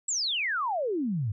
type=exponential sweep; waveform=sine; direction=down; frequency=7970 to 95.9 Hz; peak=-26 dBFS; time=0.08-1.32 s; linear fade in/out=5 ms; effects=none